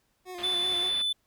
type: tone with vibrato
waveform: 25% pulse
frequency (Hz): 360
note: F#4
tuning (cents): -47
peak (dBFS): -34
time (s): 0.25-0.92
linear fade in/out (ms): 50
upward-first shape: square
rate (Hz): 5.2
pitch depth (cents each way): 35
type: low-pass noise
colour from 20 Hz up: white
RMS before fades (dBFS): -43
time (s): 0.38-1.02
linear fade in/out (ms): 5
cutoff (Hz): 4100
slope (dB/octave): 48
type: tone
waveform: triangle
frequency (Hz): 3499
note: A7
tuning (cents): -10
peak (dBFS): -24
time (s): 0.43-1.13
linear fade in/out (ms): 10
effects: pink hiss -72 dBFS RMS until 1.26 s